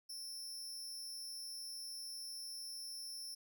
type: tone with amplitude modulation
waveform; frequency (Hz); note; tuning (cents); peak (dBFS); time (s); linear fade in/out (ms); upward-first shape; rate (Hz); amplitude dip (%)
sawtooth; 5360; E8; +28; -39; 0.09-3.35; 10; sine; 267; 70
effects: none